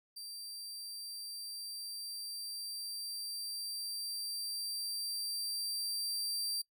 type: tone with level ramp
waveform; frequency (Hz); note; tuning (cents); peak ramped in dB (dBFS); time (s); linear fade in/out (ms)
sawtooth; 4699; D8; 0; -41 to -31; 0.16-6.62; 10
effects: noise-tail reverb RT60 0.1 s tail -22 dB re dry